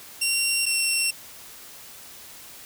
15% pulse tone pair in turn, 2750 / 2723 Hz, F7 / F7, -27 / -44 cents, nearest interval unison, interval 17 cents, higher first, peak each -14 dBFS, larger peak neither, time 0.21-0.66 / 0.66-1.11 s, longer neither, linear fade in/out 10 ms, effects white hiss -44 dBFS RMS until 2.65 s

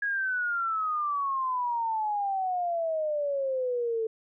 sine exponential sweep, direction down, 1664 to 440 Hz, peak -26 dBFS, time 0.02-4.07 s, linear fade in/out 5 ms, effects none

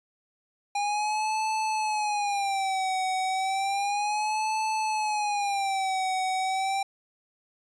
square tone with vibrato, 810 Hz, G#5, 43 cents flat, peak -26 dBFS, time 0.75-6.83 s, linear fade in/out 5 ms, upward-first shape sine, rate 0.32 Hz, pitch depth 130 cents each way, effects resampled to 22050 Hz

